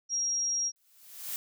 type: tone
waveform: sine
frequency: 5630 Hz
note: F8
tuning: 13 cents sharp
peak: -27 dBFS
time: 0.09-0.72 s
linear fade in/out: 50 ms
type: noise with exponential growth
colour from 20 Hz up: blue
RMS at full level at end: -33 dBFS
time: 0.76-1.36 s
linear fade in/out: 0 ms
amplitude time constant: 130 ms
effects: none